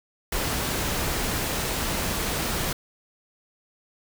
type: noise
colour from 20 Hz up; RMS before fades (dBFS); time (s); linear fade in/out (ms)
pink; -27; 0.32-2.73; 5
effects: none